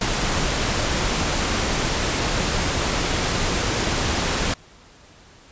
pink noise, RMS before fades -22 dBFS, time 0.01-4.54 s, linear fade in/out 5 ms, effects pink hiss -49 dBFS RMS until 5.51 s + resampled to 16000 Hz

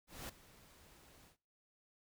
pink noise with ADSR envelope, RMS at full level -45 dBFS, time 0.07-1.37 s, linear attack 220 ms, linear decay 8 ms, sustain -18 dB, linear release 100 ms, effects noise-tail reverb RT60 0.5 s tail -24 dB re dry

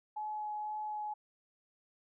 sine tone with vibrato, 848 Hz, G#5, 36 cents sharp, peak -36 dBFS, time 0.16-1.14 s, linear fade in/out 10 ms, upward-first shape sine, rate 2 Hz, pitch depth 9 cents each way, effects none

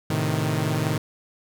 sawtooth chord, A diminished, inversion none, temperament equal, 110 / 130.81 / 155.56 Hz, A2 / C3 / Eb3, 0 / 0 / 0 cents, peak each -23 / -24 / -21 dBFS, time 0.1-0.98 s, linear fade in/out 5 ms, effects none

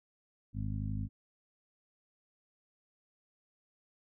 harmonic tone with a mistuned harmonic, 51.91 Hz, G#1, in tune, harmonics 1 / 2 / 3 / 4 / 5, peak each -39 / -36 / -43 / -42 / -45 dBFS, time 0.53-1.09 s, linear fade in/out 50 ms, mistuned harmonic 1, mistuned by +18 cents, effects none

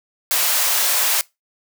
white high-pass noise, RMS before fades -18 dBFS, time 0.31-1.21 s, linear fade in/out 0 ms, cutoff 530 Hz, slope 24 dB/octave, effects noise-tail reverb RT60 0.2 s tail -22 dB re dry

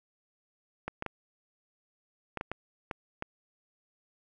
clicks, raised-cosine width 0.5 ms, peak -19 dBFS, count 8, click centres 0.88 / 1.024 / 1.063 / 2.373 / 2.411 / 2.516 / 2.912 / 3.224 s, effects none

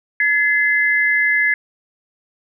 sine tone pair together, 1706 / 2054 Hz, G#6 / C7, +46 / -33 cents, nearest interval minor third, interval 321 cents, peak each -16 dBFS, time 0.2-1.54 s, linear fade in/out 2 ms, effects none

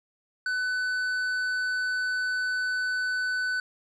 sine tone with tanh clipping, 1500 Hz, F#6, 23 cents sharp, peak -27 dBFS, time 0.46-3.6 s, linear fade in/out 2 ms, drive 8 dB, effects none

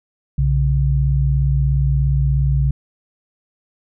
sine tone pair together, 61.62 / 138.59 Hz, B1 / C#3, -3 / 0 cents, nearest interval octave + major second, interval 1403 cents, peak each -16 dBFS, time 0.38-2.71 s, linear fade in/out 5 ms, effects none

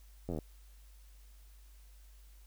slowing click train, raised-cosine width 2 ms, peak -25 dBFS, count 9, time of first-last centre 0.29-0.388 s, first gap 11 ms, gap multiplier 1.03, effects added 50 Hz sine -54 dBFS peak until 2.46 s + white hiss -67 dBFS RMS until 2.46 s

